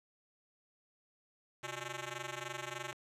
5% pulse ring-modulated tone, 241.3 Hz, B3, 40 cents flat, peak -26 dBFS, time 1.63-2.93 s, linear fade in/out 0 ms, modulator 109 Hz, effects low-pass 9000 Hz 12 dB/octave

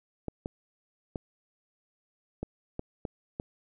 clicks, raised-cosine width 2 ms, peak -20 dBFS, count 7, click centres 0.283 / 0.459 / 1.158 / 2.43 / 2.794 / 3.052 / 3.399 s, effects none

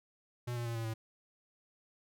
square tone with pitch steps, 121.6 / 119.03 / 116.51 / 114.05 / 111.64 Hz, B2 / A#2 / A#2 / A#2 / A2, -26 / +37 / 0 / -37 / +26 cents, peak -36 dBFS, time 0.47-0.94 s, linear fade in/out 10 ms, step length 94 ms, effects none

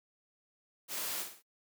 white noise with echo, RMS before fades -38 dBFS, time 0.88-1.26 s, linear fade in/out 50 ms, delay 56 ms, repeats 3, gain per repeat -7 dB, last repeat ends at 1.428 s, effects noise-tail reverb RT60 0.1 s tail -25 dB re dry + high-pass 200 Hz 12 dB/octave

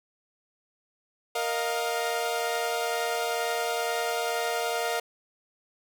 sawtooth chord, Bb suspended fourth, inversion none, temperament equal with one note detuned, 466.2 / 622.3 / 704.5 Hz, Bb4 / Eb5 / F5, 0 / 0 / +15 cents, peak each -27 / -30 / -26 dBFS, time 1.35-5 s, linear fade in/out 5 ms, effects none

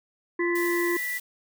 sine tone with pitch glide, 1980 to 1967.5 Hz, B6 to B6, +4 to -7 cents, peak -28 dBFS, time 0.39-1.19 s, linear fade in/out 20 ms, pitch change -11 cents, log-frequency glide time 0.57-1.01 s
harmonic tone, 346.7 Hz, F4, 13 cents flat, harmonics 1 / 3 / 5, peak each -24 / -34 / -38 dBFS, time 0.39-0.97 s, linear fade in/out 5 ms
blue noise, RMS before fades -37 dBFS, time 0.55-1.2 s, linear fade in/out 5 ms
effects none

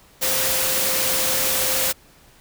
sine tone in noise, 523.3 Hz, C5, in tune, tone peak -30 dBFS, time 0.21-1.93 s, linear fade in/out 20 ms, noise white, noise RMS -21 dBFS, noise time 0.21-1.93 s, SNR -12 dB, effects pink hiss -52 dBFS RMS until 2.4 s

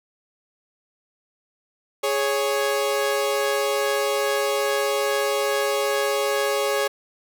sawtooth tone pair together, 415.2 / 554.4 Hz, G#4 / C#5, 0 / 0 cents, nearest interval perfect fourth, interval 500 cents, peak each -20 / -19 dBFS, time 2.03-6.88 s, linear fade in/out 10 ms, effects none

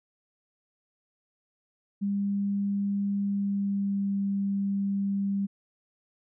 sine tone with pitch glide, 200.3 to 198.23 Hz, G3 to G3, +38 to +20 cents, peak -25 dBFS, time 2.01-5.47 s, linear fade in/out 20 ms, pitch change -18 cents, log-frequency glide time 3.17-4.18 s, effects none

